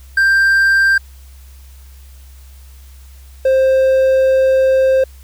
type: tone pair in turn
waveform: triangle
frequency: 1580 / 527.3 Hz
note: G6 / C5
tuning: +13 / +13 cents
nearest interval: octave + perfect fifth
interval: 1900 cents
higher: first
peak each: -7 dBFS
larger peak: neither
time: 0.17-0.98 / 3.45-5.04 s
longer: second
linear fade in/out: 5 ms
effects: added 66 Hz sine -36 dBFS peak until 5.23 s + white hiss -49 dBFS RMS until 5.23 s